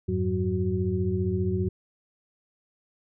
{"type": "tone cluster", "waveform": "sine", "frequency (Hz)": [88.2, 103.2, 185.7, 369.8], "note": ["F2", "G#2", "F#3", "F#4"], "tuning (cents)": [18, -10, 7, -1], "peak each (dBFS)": -29, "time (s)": [0.08, 1.69], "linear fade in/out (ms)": 10, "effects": []}